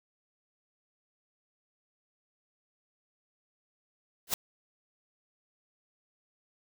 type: noise with exponential growth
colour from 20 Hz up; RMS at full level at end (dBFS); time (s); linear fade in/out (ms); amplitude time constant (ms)
white; -23; 4.27-4.34; 2; 15
effects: none